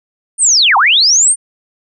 sine linear two-way sweep, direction down then up, 9130 to 743 to 9130 Hz, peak -6 dBFS, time 0.38-1.36 s, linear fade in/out 50 ms, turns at 0.77 s, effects none

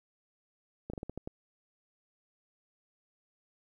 slowing click train, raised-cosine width 2 ms, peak -25 dBFS, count 7, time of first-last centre 0.9-1.275 s, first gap 35 ms, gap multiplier 1.23, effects 11-bit

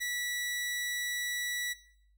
sawtooth tone, 1950 Hz, B6, 23 cents flat, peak -29 dBFS, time 0-1.74 s, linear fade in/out 20 ms, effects noise-tail reverb RT60 0.6 s tail -17 dB re dry + added 50 Hz sine -63 dBFS peak until 2.17 s

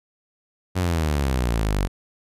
sawtooth exponential sweep, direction down, 94 to 46 Hz, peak -16 dBFS, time 0.75-1.88 s, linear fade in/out 20 ms, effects resampled to 32000 Hz

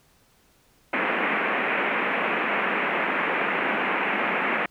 white band-pass noise, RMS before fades -25 dBFS, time 0.93-4.66 s, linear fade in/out 5 ms, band 180 to 2500 Hz, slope 48 dB/octave, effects pink hiss -61 dBFS RMS until 4.7 s

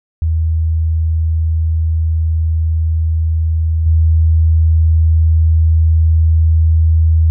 sine tone with level steps, 80.4 Hz, E2, 43 cents flat, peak -11 / -7 dBFS, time 0.22-7.3 s, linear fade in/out 0 ms, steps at 3.86 s, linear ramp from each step 5 ms, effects none

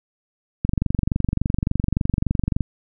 click train, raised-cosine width 5 ms, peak -7 dBFS, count 47, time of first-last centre 0.65-2.607 s, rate 23.5 Hz, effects none

